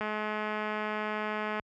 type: click train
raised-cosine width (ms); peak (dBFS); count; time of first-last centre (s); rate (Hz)
0.5; -19; 339; 0.01-1.597; 213
effects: high-pass 60 Hz 12 dB/octave